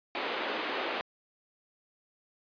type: band-pass noise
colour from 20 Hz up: pink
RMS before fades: -34 dBFS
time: 0.15-1.01 s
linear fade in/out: 0 ms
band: 320 to 3600 Hz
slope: 24 dB/octave
effects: resampled to 11025 Hz